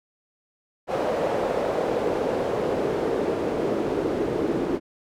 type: noise with band-pass filter sweep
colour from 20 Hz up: pink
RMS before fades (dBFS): -25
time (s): 0.87-4.8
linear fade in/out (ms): 50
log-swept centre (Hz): 570 to 350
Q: 2.4
effects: none